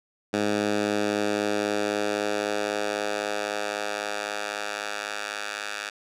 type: tone with high-pass filter sweep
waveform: 10% pulse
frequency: 103.83 Hz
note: G#2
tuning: in tune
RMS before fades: -28 dBFS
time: 0.33-5.9 s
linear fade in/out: 10 ms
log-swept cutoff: 210 to 1400 Hz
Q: 0.93
effects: low-pass 8000 Hz 12 dB/octave